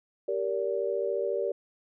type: chord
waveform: sine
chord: G minor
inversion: none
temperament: equal with one note detuned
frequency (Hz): 392 / 466.2 / 575.6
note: G4 / Bb4 / D5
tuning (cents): 0 / 0 / -35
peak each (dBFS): -31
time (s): 0.28-1.52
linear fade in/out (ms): 5
effects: none